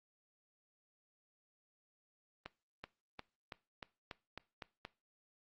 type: accelerating click train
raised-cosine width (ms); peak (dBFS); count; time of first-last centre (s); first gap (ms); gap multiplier
0.3; -28; 9; 2.46-4.851; 380; 0.93
effects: noise-tail reverb RT60 0.3 s tail -20 dB re dry + Opus 24 kbps